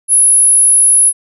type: tone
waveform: sine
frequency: 10548 Hz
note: E9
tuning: in tune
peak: -5 dBFS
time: 0.08-1.13 s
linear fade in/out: 50 ms
effects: none